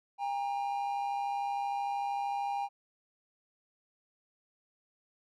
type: tone pair together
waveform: triangle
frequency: 803.9 / 937 Hz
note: G5 / A#5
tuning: +43 / +9 cents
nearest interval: minor third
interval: 266 cents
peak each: -30 / -37 dBFS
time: 0.18-2.69 s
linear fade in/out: 50 ms
effects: none